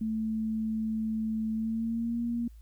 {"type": "tone with pitch glide", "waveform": "sine", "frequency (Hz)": [220, 235.8], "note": ["A3", "A#3"], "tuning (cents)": [0, 20], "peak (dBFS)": -28, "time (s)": [0.01, 2.48], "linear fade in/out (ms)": 5, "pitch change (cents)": 120, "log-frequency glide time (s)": [1.53, 2.21], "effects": ["added 55 Hz sine -47 dBFS peak until 2.61 s", "white hiss -70 dBFS RMS until 2.61 s"]}